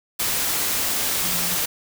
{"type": "tone in noise", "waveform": "sine", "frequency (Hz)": 174.9, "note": "F3", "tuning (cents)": 3, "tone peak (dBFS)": -34, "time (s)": [1.23, 1.56], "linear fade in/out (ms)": 10, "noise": "white", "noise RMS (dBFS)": -23, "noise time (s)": [0.19, 1.66], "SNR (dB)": -14, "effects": []}